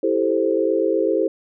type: chord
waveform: sine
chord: A minor seventh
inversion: second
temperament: equal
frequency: 329.6 / 392 / 440 / 523.3 Hz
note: E4 / G4 / A4 / C5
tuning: 0 / 0 / 0 / 0 cents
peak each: -22 dBFS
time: 0.03-1.28 s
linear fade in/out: 5 ms
effects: none